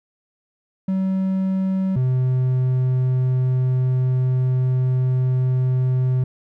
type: tone pair in turn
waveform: triangle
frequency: 190 / 128.21 Hz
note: F#3 / C3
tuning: +46 / -35 cents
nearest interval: perfect fifth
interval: 681 cents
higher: first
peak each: -16 / -14 dBFS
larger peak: second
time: 0.88-1.96 / 1.96-6.24 s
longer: second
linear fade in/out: 5 ms
effects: none